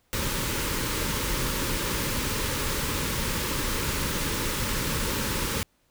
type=band-stop noise; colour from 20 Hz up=pink; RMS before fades=-28 dBFS; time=0.13-5.63 s; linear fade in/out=0 ms; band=590 to 850 Hz; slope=96 dB/octave; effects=pink hiss -68 dBFS RMS until 5.9 s